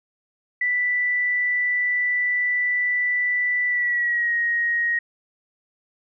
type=tone with pitch glide; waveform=sine; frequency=1975.5 to 1880.8 Hz; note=B6 to A#6; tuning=0 to +15 cents; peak=-19 dBFS; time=0.61-4.99 s; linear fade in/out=5 ms; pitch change=-85 cents; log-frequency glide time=3.67-4.34 s; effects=none